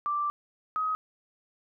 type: tone pair in turn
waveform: sine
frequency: 1174.7 / 1263.6 Hz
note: D6 / D#6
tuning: 0 / +26 cents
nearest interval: minor second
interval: 126 cents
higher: second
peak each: -26 dBFS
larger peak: neither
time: 0.06-0.3 / 0.76-0.95 s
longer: first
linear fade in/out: 0 ms
effects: none